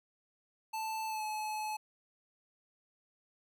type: tone with pitch glide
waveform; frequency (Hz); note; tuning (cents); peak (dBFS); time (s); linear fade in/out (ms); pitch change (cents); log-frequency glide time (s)
square; 880 to 857.9; A5 to A5; 0 to -44; -36; 0.73-1.77; 10; -44; 1.07-1.23
effects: none